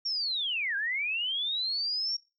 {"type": "linear two-way sweep", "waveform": "sine", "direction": "down then up", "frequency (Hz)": [5588, 1568, 5588], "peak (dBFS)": -28, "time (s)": [0.05, 2.17], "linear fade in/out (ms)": 10, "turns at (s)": 0.76, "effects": ["noise-tail reverb RT60 0.3 s tail -24 dB re dry"]}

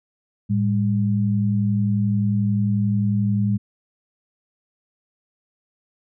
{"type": "tone pair together", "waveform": "sine", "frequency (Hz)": [110, 201.3], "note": ["A2", "G3"], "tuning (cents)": [0, 46], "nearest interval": "minor seventh", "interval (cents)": 1046, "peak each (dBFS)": -20, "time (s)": [0.49, 3.58], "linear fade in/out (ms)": 20, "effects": []}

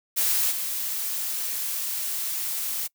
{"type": "noise with level steps", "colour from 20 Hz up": "blue", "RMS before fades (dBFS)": [-23, -29], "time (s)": [0.16, 2.88], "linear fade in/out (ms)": 20, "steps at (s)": 0.5, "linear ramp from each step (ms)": 20, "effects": ["noise-tail reverb RT60 0.1 s tail -24 dB re dry"]}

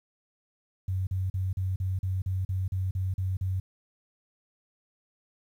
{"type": "tone bursts", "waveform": "sine", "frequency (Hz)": 93.9, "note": "F#2", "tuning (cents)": 26, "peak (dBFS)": -26, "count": 12, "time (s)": [0.88, 3.6], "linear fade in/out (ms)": 5, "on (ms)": 190, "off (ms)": 40, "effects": ["10-bit"]}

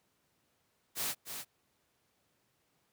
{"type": "noise with echo", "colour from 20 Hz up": "white", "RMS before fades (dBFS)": -35, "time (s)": [0.95, 1.15], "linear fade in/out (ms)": 50, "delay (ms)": 300, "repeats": 1, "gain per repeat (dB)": -7, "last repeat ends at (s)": 1.45, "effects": ["pink hiss -75 dBFS RMS until 2.92 s", "high-pass 100 Hz 12 dB/octave"]}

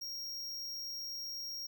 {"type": "tone", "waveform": "square", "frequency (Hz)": 5588, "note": "F8", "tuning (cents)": 0, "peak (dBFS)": -40, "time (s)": [0.01, 1.67], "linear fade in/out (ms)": 10, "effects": ["13-bit"]}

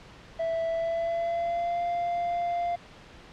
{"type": "tone with pitch glide", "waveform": "triangle", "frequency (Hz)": [659.3, 695.3], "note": ["E5", "F5"], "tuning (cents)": [0, -8], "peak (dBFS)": -24, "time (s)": [0.39, 2.76], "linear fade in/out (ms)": 10, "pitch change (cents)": 92, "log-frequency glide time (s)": [0.69, 1.82], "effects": ["pink hiss -49 dBFS RMS until 3.32 s", "low-pass 4000 Hz 12 dB/octave"]}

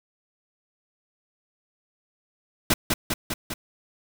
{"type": "noise with echo", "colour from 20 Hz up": "pink", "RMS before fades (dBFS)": -19, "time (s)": [2.7, 2.74], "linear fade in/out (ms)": 5, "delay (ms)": 200, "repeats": 4, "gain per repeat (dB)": -3, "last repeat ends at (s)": 3.54, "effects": []}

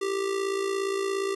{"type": "tone with amplitude modulation", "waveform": "square", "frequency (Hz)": 392, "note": "G4", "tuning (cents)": 0, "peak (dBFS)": -24, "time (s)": [0.01, 1.35], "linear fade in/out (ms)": 10, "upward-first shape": "sine", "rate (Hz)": 57.2, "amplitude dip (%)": 60, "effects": ["resampled to 24000 Hz"]}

